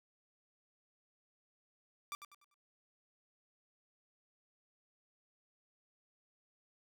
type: tone with echo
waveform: sawtooth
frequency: 1174.7 Hz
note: D6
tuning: in tune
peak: -36 dBFS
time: 2.12-2.15 s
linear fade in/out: 0 ms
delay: 98 ms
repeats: 4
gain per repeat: -9 dB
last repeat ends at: 2.542 s
effects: none